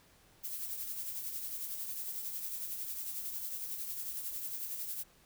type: noise with tremolo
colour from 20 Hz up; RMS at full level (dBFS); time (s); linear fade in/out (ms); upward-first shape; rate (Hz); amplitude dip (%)
violet; -38; 0.43-5.04; 20; triangle; 11; 50
effects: pink hiss -64 dBFS RMS until 5.25 s